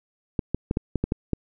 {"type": "clicks", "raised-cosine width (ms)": 3, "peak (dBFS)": -10, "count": 8, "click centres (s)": [0.392, 0.546, 0.711, 0.771, 0.957, 1.04, 1.121, 1.333], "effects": []}